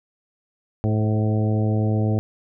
harmonic tone with a mistuned harmonic, 108.1 Hz, A2, 30 cents flat, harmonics 1 / 2 / 3 / 4 / 5 / 6 / 7, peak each -19 / -25 / -29 / -31 / -33 / -35 / -36 dBFS, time 0.84-2.19 s, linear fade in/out 0 ms, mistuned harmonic 5, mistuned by -24 cents, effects none

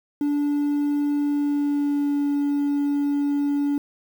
triangle tone with pitch glide, 290.2 to 286.4 Hz, D4 to D4, -21 to -43 cents, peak -17 dBFS, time 0.21-3.78 s, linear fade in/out 2 ms, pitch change -22 cents, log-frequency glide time 1.13-2.37 s, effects tanh soft clip ceiling -13 dBFS + 8-bit

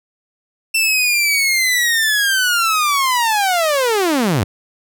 sawtooth linear sweep, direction down, 2687 to 82.41 Hz, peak -10 dBFS, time 0.74-4.44 s, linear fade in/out 10 ms, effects none

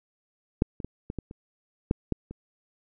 clicks, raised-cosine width 3 ms, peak -7 / -24 / -20 / -20 / -19 / -28 / -9 / -12 / -26 dBFS, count 9, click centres 0.621 / 0.802 / 0.846 / 1.101 / 1.187 / 1.311 / 1.911 / 2.123 / 2.31 s, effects none

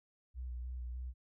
sine tone with vibrato, 61.74 Hz, B1, in tune, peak -39 dBFS, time 0.34-1.14 s, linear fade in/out 50 ms, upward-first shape square, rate 3.3 Hz, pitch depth 26 cents each way, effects none

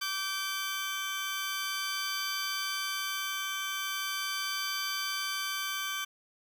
15% pulse tone pair together, 1160.9 / 1548 Hz, D6 / G6, -20 / -22 cents, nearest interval perfect fourth, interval 498 cents, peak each -29 / -28 dBFS, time 0.01-6.05 s, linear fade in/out 10 ms, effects none

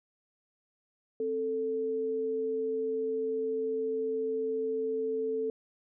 sine tone pair together, 263.3 / 442.9 Hz, C4 / A4, +11 / +11 cents, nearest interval major sixth, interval 900 cents, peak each -39 / -29 dBFS, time 1.2-5.5 s, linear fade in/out 2 ms, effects none

